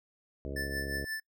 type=harmonic tone; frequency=69.3 Hz; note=C#2; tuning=in tune; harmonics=1 / 2 / 3 / 4 / 5 / 6 / 7 / 8 / 9; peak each=-39 / -44 / -48 / -44 / -45 / -45 / -46 / -51 / -48 dBFS; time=0.45-1.05 s; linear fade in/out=0 ms
type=tone with tremolo; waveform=square; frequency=1760 Hz; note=A6; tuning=in tune; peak=-33 dBFS; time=0.56-1.2 s; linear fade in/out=5 ms; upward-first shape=triangle; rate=5.7 Hz; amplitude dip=75%
effects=noise-tail reverb RT60 0.1 s tail -24 dB re dry